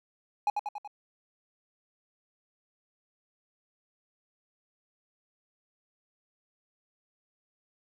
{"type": "tone with echo", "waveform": "triangle", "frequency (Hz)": 830.6, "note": "G#5", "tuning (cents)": 0, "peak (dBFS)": -21, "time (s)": [0.47, 0.5], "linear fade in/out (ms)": 2, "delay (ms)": 94, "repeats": 4, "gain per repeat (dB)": -4, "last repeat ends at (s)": 0.876, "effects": []}